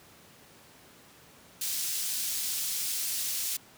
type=high-pass noise; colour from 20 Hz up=pink; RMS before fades=-32 dBFS; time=1.61-3.57 s; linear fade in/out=5 ms; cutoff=5000 Hz; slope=12 dB/octave; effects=pink hiss -55 dBFS RMS until 3.77 s + high-pass 100 Hz 12 dB/octave